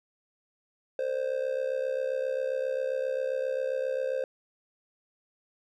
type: tone with amplitude modulation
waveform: triangle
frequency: 523.3 Hz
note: C5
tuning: in tune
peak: -22 dBFS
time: 0.99-4.24 s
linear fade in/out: 2 ms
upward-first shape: sine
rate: 67.5 Hz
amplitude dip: 80%
effects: none